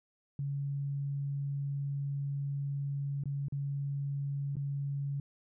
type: tone with dropouts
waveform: sine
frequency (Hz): 140.5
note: C#3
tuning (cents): +24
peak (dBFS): -32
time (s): 0.39-5.2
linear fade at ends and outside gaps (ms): 2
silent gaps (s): 3.237-3.256 / 3.484-3.523 / 4.556-4.567
effects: none